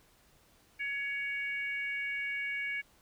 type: harmonic tone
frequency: 560 Hz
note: C#5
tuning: 18 cents sharp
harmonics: 3 / 4 / 5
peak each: -39 / -34 / -47 dBFS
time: 0.79-2.82 s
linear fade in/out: 20 ms
effects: pink hiss -65 dBFS RMS until 3.01 s